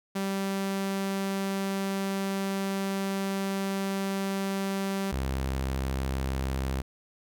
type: tone pair in turn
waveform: sawtooth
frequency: 195 / 66.29 Hz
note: G3 / C2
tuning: -9 / +23 cents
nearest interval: octave + perfect fifth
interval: 1868 cents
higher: first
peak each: -24 dBFS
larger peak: neither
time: 0.15-5.12 / 5.12-6.82 s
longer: first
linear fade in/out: 10 ms
effects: none